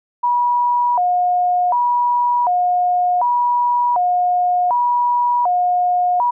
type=tone with vibrato; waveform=sine; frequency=834 Hz; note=G#5; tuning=7 cents sharp; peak=-13 dBFS; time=0.23-6.31 s; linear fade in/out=10 ms; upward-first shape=square; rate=0.67 Hz; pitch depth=260 cents each way; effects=none

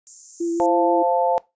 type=high-pass noise; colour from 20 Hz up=white; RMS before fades=-34 dBFS; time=0.07-0.66 s; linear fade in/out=0 ms; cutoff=6400 Hz; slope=48 dB/octave
type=tone with vibrato; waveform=sine; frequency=338.1 Hz; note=E4; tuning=44 cents sharp; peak=-20 dBFS; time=0.4-1.03 s; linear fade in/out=10 ms; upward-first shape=sine; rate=6.3 Hz; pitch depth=15 cents each way
type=chord; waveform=sine; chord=F major; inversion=second; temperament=equal with one note detuned; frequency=523.3 / 693.6 / 880 Hz; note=C5 / F5 / A5; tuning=0 / -12 / 0 cents; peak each=-21 dBFS; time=0.6-1.38 s; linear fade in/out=0 ms
effects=noise-tail reverb RT60 0.2 s tail -20 dB re dry + resampled to 16000 Hz

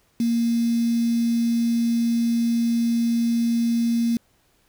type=tone with quantisation; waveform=sine; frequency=233.1 Hz; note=A#3; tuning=in tune; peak=-18 dBFS; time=0.2-4.17 s; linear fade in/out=2 ms; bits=6; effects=pink hiss -63 dBFS RMS until 4.68 s

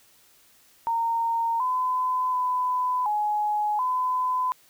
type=tone with pitch steps; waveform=sine; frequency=921 / 1013 / 1003 / 840 / 1011 Hz; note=A#5 / B5 / B5 / G#5 / B5; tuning=-21 / +44 / +26 / +19 / +40 cents; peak=-22 dBFS; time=0.87-4.52 s; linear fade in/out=0 ms; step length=730 ms; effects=white hiss -58 dBFS RMS until 4.69 s

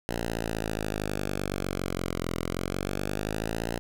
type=linear two-way sweep; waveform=5% pulse; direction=down then up; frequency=58.27 to 42.17 to 58.27 Hz; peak=-18 dBFS; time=0.09-3.79 s; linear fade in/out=0 ms; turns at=2.36 s; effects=none

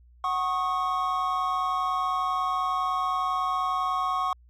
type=tone cluster; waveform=triangle; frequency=744 / 1096 / 1246 Hz; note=F#5 / C#6 / D#6; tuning=+9 / -20 / +2 cents; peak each=-29 / -24 / -31 dBFS; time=0.24-4.33 s; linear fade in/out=2 ms; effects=added 60 Hz sine -52 dBFS peak until 4.49 s + AAC 64 kbps

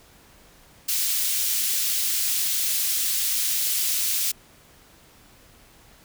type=high-pass noise; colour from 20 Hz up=white; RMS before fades=-24 dBFS; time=0.88-4.32 s; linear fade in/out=10 ms; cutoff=3000 Hz; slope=12 dB/octave; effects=pink hiss -53 dBFS RMS until 6.04 s

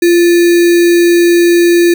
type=tone with sample-and-hold; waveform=sine; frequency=344.6 Hz; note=F4; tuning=23 cents flat; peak=-4 dBFS; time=0.02-1.94 s; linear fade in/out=5 ms; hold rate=2100 Hz; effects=none

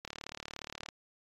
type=click train; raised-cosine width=0.2 ms; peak=-23 dBFS; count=32; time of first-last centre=0.05-0.888 s; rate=37 Hz; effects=AAC 32 kbps

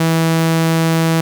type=tone; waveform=sawtooth; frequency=163.3 Hz; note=E3; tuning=16 cents flat; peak=-8 dBFS; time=0-1.21 s; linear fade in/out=5 ms; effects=none

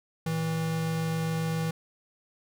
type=tone pair together; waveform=square; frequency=114.5 / 161.93 Hz; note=A#2 / E3; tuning=-31 / -31 cents; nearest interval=tritone; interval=600 cents; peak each=-38 / -28 dBFS; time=0.26-1.71 s; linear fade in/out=5 ms; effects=none

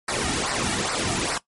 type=noise with flanger; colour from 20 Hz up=pink; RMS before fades=-25 dBFS; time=0.08-1.38 s; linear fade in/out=5 ms; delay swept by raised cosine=0.29 to 1.99 ms; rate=2.4 Hz; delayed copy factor=-0.8; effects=noise-tail reverb RT60 0.1 s tail -17 dB re dry + MP3 48 kbps

